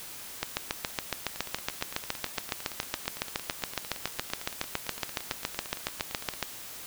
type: two click trains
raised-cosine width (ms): 0.2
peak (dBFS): -10 / -21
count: 44 / 45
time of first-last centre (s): 0.43-6.427 / 1.36-6.337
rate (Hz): 7.17 / 8.84
effects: white hiss -43 dBFS RMS until 6.86 s